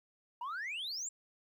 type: exponential sweep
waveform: sine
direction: up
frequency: 920 to 7630 Hz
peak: -35 dBFS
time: 0.41-1.09 s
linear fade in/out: 5 ms
effects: tanh soft clip ceiling -36 dBFS + 12-bit